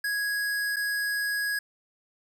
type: tone with dropouts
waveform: square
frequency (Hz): 1661.2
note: G#6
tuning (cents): 0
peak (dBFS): -27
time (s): 0.04-1.59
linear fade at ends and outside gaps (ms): 5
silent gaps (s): 0.761-0.766
effects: none